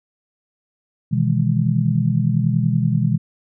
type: chord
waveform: sine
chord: E major seventh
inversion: second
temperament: just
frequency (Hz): 123.61 / 154.51 / 164.81 / 206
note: B2 / D#3 / E3 / G#3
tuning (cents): +2 / -12 / 0 / -14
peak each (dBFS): -19 / -21 / -21 / -22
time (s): 1.11-3.18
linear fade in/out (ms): 20
effects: none